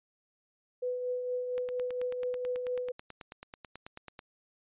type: tone with tremolo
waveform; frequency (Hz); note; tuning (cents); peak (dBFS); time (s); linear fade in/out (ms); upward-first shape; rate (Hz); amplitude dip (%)
sine; 497.9; B4; +14; -29; 0.82-2.92; 10; triangle; 4.3; 45
type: click train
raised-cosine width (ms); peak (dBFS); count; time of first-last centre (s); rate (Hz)
0.3; -28; 25; 1.58-4.192; 9.19
effects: resampled to 8000 Hz